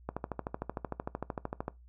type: click train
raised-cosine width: 1 ms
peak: -20 dBFS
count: 22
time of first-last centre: 0.09-1.681 s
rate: 13.2 Hz
effects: noise-tail reverb RT60 0.2 s tail -20 dB re dry + added 60 Hz sine -53 dBFS peak until 1.88 s